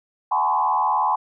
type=tone with frequency modulation; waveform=sine; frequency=932.3 Hz; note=A#5; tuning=in tune; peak=-17 dBFS; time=0.31-1.16 s; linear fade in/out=10 ms; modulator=78.7 Hz; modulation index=2; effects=none